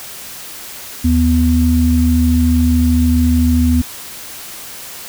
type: tone pair together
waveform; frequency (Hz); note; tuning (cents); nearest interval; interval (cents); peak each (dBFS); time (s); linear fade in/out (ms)
sine; 77.77 / 246.9; D#2 / B3; 0 / 0; octave + minor sixth; 2000; -12; 1.04-3.82; 10
effects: white hiss -31 dBFS RMS until 5.08 s